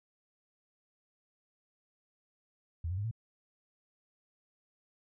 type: tone with pitch steps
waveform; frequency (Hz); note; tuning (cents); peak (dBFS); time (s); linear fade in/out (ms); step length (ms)
sine; 82.9 / 91.98 / 102.06 / 113.24; E2 / F#2 / G#2 / A#2; +10 / -10 / -30 / -50; -32; 2.84-3.112; 5; 68
effects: none

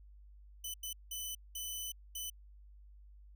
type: tone bursts at uneven times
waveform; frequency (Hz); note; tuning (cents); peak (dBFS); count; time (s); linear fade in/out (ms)
10% pulse; 3007; F#7; +27; -31; 5; 0.64-0.74 / 0.83-0.93 / 1.11-1.35 / 1.55-1.92 / 2.15-2.3; 5
effects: added 50 Hz sine -54 dBFS peak until 3.35 s

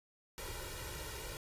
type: noise with comb filter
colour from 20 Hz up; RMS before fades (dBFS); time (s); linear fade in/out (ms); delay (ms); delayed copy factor
pink; -44; 0.38-1.37; 0; 2.1; +0.85
effects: resampled to 32000 Hz

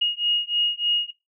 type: beating tone pair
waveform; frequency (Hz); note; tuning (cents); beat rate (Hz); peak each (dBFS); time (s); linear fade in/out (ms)
sine; 2869 / 2872.3; F7 / F7; +46 / +48; 3.3; -23; 0.01-1.11; 10
effects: noise-tail reverb RT60 0.2 s tail -17 dB re dry

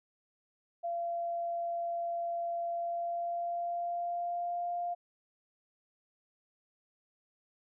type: tone with pitch glide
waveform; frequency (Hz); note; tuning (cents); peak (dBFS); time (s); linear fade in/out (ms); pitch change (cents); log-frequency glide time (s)
sine; 685 to 699.4; F5 to F5; -34 to +2; -32; 0.83-4.95; 20; +36; 2.7-4.66
effects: none

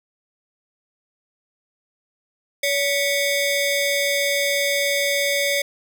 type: ring-modulated tone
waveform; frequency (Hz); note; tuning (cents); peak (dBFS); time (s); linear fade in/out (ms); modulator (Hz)
sawtooth; 1396.9; F6; 0; -12; 2.63-5.62; 5; 830
effects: none

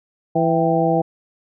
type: harmonic tone with a mistuned harmonic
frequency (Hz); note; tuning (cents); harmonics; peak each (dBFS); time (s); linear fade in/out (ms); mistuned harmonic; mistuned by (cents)
165.5; E3; +7; 1 / 2 / 3 / 4 / 5; -21 / -21 / -21 / -21 / -21; 0.35-1.02; 10; 5; -86
effects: none

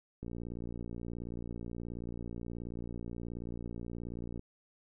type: click train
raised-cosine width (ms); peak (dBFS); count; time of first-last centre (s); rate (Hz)
3; -29; 245; 0.23-4.394; 58.6
effects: none

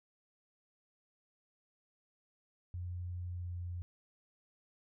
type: tone with pitch glide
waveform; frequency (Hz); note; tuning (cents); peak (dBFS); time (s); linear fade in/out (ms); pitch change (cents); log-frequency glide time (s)
sine; 88.8 to 88.03; F2 to F2; +29 to +14; -38; 2.74-3.82; 0; -15; 3.28-3.53
effects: none

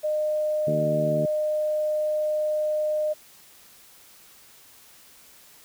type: tone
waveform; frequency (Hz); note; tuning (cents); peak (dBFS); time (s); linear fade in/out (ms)
sine; 610; D#5; -34; -22; 0.03-3.14; 20
type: harmonic tone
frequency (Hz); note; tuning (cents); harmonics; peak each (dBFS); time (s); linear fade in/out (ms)
76; D#2; -40; 2 / 3 / 4 / 5 / 6; -27 / -31 / -33 / -35 / -37; 0.67-1.26; 5
effects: white hiss -52 dBFS RMS until 5.64 s

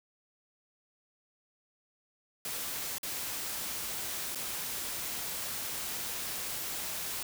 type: noise with dropouts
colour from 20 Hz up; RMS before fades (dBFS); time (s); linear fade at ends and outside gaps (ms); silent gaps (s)
white; -37; 2.45-7.23; 2; 2.983-3.031 / 4.349-4.356
effects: none

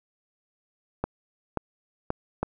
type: clicks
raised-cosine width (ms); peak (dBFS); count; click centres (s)
1; -12; 4; 1.04 / 1.573 / 2.104 / 2.43
effects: none

